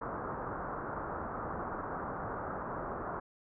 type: low-pass noise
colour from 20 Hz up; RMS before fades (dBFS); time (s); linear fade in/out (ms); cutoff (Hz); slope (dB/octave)
white; -39; 0.01-3.2; 10; 1400; 48
effects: none